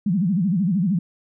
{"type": "tone with vibrato", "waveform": "sine", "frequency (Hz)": 185.6, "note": "F#3", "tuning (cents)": 6, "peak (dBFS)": -17, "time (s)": [0.06, 0.99], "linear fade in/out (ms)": 5, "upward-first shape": "sine", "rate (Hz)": 13, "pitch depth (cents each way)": 230, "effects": []}